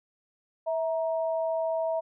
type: tone pair together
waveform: sine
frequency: 651.5 / 938 Hz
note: E5 / A#5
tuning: -20 / +11 cents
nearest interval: tritone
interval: 631 cents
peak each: -26 / -35 dBFS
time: 0.66-2.01 s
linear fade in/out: 20 ms
effects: none